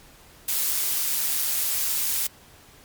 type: noise with amplitude modulation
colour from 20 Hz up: blue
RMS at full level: -23 dBFS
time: 0.48-2.27 s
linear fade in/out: 5 ms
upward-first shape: sine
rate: 143 Hz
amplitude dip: 30%
effects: pink hiss -51 dBFS RMS until 2.84 s + MP3 96 kbps